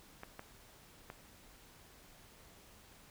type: clicks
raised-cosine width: 0.5 ms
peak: -30 dBFS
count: 3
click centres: 0.234 / 0.394 / 1.101 s
effects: pink hiss -60 dBFS RMS until 3.1 s